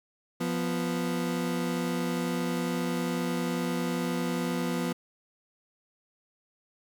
30% pulse tone pair together, 174.58 / 246.9 Hz, F3 / B3, 0 / 0 cents, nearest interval tritone, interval 600 cents, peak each -28 dBFS, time 0.4-4.93 s, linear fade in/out 10 ms, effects none

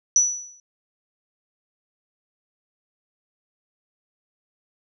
sine tone with exponential decay, 5920 Hz, F#8, in tune, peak -11 dBFS, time 0.16-0.6 s, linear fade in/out 1 ms, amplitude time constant 95 ms, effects none

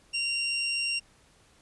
25% pulse tone, 2768 Hz, F7, 16 cents flat, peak -23 dBFS, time 0.13-1 s, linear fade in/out 20 ms, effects pink hiss -61 dBFS RMS until 1.61 s + resampled to 24000 Hz

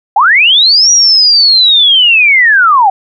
sine linear two-way sweep, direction up then down, 740 to 5800 to 740 Hz, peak -3 dBFS, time 0.16-2.9 s, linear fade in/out 5 ms, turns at 0.91 s, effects none

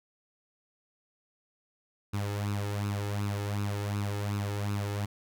sawtooth tone with flanger, 102 Hz, G#2, 31 cents flat, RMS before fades -32 dBFS, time 2.13-5.06 s, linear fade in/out 10 ms, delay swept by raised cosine 0.76 to 2.36 ms, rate 2.7 Hz, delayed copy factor +0.65, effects none

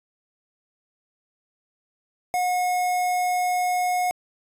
square tone with notch filter, 724 Hz, F#5, 38 cents flat, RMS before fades -23 dBFS, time 2.34-4.11 s, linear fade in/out 0 ms, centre 3900 Hz, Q 1.2, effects resampled to 32000 Hz

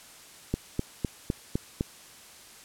click train, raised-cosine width 3 ms, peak -13 dBFS, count 6, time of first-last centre 0.54-1.809 s, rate 3.94 Hz, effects white hiss -50 dBFS RMS until 2.64 s + low-pass 11000 Hz 12 dB/octave

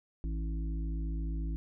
harmonic tone, 54.3 Hz, A1, 22 cents flat, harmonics 1 / 3 / 5 / 6, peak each -32 / -42 / -46 / -48 dBFS, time 0.24-1.56 s, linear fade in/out 0 ms, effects none

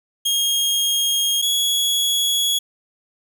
sawtooth tone pair in turn, 3251 / 3352 Hz, G#7 / G#7, -38 / +15 cents, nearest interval minor second, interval 53 cents, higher second, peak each -14 dBFS, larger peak neither, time 0.25-1.42 / 1.42-2.59 s, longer neither, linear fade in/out 10 ms, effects none

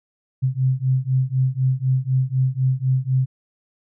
sine beating tone pair, 128.5 / 132.5 Hz, C3 / C3, -31 / +22 cents, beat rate 4 Hz, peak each -20 / -20 dBFS, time 0.42-3.26 s, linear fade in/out 20 ms, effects none

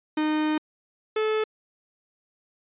45% pulse tone pair in turn, 307.3 / 433.6 Hz, D#4 / A4, -21 / -25 cents, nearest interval tritone, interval 596 cents, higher second, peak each -22 dBFS, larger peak neither, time 0.17-0.58 / 1.16-1.44 s, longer first, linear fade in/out 5 ms, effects resampled to 8000 Hz

